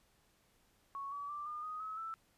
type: tone with pitch steps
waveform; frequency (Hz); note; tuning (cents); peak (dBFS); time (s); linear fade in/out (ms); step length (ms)
sine; 1108.7 / 1141.8 / 1176 / 1211.1 / 1247.4 / 1284.6 / 1323.1; C#6 / D6 / D6 / D#6 / D#6 / E6 / E6; 0 / -49 / +2 / -47 / +4 / -45 / +6; -40; 0.95-2.14; 0; 170
effects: pink hiss -72 dBFS RMS until 2.37 s + resampled to 32000 Hz